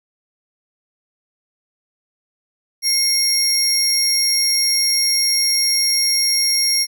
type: tone pair together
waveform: 30% pulse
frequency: 2149 / 5577 Hz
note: C7 / F8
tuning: +46 / -3 cents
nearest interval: octave + perfect fourth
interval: 1651 cents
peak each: -22 / -11 dBFS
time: 2.82-6.87 s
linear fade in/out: 50 ms
effects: none